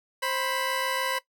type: tone pair together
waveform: 15% pulse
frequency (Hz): 527.2 / 987.8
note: C5 / B5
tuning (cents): +13 / 0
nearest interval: major seventh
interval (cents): 1087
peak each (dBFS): -23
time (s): 0.22-1.19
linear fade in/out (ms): 10
effects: noise-tail reverb RT60 0.1 s tail -17 dB re dry